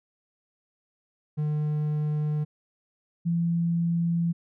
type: tone pair in turn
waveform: triangle / sine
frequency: 150.8 / 169.27 Hz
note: D3 / E3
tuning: +46 / +46 cents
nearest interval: major second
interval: 200 cents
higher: second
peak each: -22 dBFS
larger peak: neither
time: 1.37-2.45 / 3.25-4.33 s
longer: neither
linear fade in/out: 20 ms
effects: none